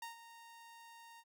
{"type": "tone with ADSR envelope", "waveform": "sawtooth", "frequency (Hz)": 926, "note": "A#5", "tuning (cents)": -12, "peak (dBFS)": -39, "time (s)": [0.02, 1.24], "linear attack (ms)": 4, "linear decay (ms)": 130, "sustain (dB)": -12, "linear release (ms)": 50, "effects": []}